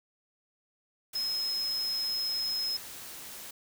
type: tone in noise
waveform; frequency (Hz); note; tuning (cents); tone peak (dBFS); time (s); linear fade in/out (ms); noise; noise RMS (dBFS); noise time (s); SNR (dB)
sine; 5140; E8; -45; -29; 1.15-2.77; 5; white; -44; 1.13-3.51; +12
effects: none